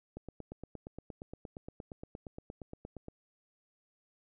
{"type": "click train", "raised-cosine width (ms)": 2, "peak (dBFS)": -30, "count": 26, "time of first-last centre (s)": [0.17, 3.084], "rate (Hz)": 8.58, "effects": []}